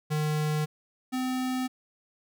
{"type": "tone pair in turn", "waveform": "square", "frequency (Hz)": [152.4, 256.3], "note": ["D#3", "C4"], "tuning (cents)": [-36, -36], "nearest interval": "major sixth", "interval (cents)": 900, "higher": "second", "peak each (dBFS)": [-26, -28], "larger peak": "first", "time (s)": [[0.1, 0.66], [1.12, 1.68]], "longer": "neither", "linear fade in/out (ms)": 20, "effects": []}